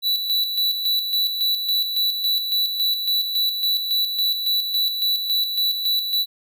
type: tone with tremolo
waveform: square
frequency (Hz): 3951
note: B7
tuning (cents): 0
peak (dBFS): -18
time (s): 0.02-6.26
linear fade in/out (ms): 50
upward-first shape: square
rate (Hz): 3.6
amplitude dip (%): 50
effects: none